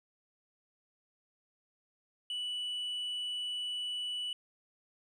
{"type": "tone with tanh clipping", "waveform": "sine", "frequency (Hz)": 2960, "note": "F#7", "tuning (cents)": 0, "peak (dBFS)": -35, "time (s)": [2.3, 4.33], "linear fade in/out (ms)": 2, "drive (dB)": 2, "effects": []}